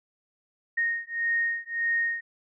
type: beating tone pair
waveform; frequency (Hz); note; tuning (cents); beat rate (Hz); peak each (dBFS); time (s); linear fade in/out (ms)
sine; 1856 / 1857.7; A#6 / A#6; -8 / -6; 1.7; -28; 0.77-2.21; 10
effects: none